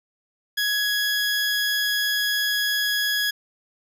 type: tone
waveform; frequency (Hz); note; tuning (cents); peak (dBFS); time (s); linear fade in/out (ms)
20% pulse; 1671; G#6; +10; -16; 0.57-3.31; 10
effects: none